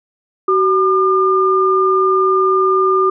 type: tone pair together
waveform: sine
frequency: 378.6 / 1204 Hz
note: F#4 / D6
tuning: +40 / +43 cents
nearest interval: octave + minor sixth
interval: 2003 cents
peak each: -13 dBFS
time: 0.48-3.1 s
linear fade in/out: 5 ms
effects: none